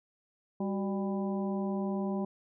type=harmonic tone with a mistuned harmonic; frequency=198.2 Hz; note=G3; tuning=19 cents sharp; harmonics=1 / 2 / 3 / 4 / 5; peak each=-31 / -37 / -41 / -43 / -45 dBFS; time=0.6-2.25 s; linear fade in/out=5 ms; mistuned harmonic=2; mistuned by=-96 cents; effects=none